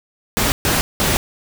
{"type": "noise bursts at uneven times", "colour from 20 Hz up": "pink", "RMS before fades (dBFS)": -17, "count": 3, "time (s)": [[0.37, 0.52], [0.65, 0.81], [1, 1.17]], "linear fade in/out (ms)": 0, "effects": []}